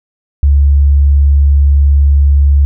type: tone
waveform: sine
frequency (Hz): 70.7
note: C#2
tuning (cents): +35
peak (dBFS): -4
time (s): 0.43-2.65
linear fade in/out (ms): 0
effects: none